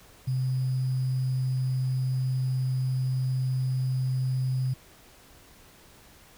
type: tone with sample-and-hold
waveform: sine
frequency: 129.5 Hz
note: C3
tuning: 17 cents flat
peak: -24 dBFS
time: 0.27-4.74 s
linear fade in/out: 10 ms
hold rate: 4900 Hz
effects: pink hiss -54 dBFS RMS until 6.37 s